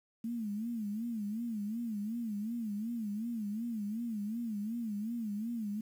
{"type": "tone with vibrato", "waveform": "sine", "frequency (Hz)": 220, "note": "A3", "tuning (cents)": 0, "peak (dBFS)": -34, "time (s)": [0.24, 5.81], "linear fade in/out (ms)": 5, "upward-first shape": "sine", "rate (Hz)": 2.7, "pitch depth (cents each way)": 140, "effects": ["10-bit"]}